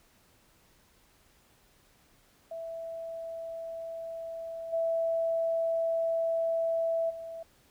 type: tone with level steps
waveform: sine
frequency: 660 Hz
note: E5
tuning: 2 cents sharp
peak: -36 / -26 / -38 dBFS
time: 2.51-7.43 s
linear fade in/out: 5 ms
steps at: 4.72 / 7.09 s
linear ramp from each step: 20 ms
effects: pink hiss -64 dBFS RMS until 7.7 s